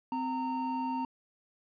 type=tone pair together; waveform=triangle; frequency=258.4 / 920.8 Hz; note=C4 / A#5; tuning=-21 / -22 cents; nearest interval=octave + minor seventh; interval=2199 cents; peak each=-32 / -31 dBFS; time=0.12-1.05 s; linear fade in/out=2 ms; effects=resampled to 11025 Hz